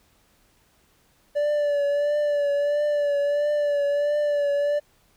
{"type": "tone with vibrato", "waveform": "triangle", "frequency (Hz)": 581, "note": "D5", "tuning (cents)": -19, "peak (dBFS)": -18, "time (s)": [1.35, 4.8], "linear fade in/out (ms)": 20, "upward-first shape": "triangle", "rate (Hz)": 1.5, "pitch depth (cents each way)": 39, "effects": ["pink hiss -62 dBFS RMS until 5.16 s"]}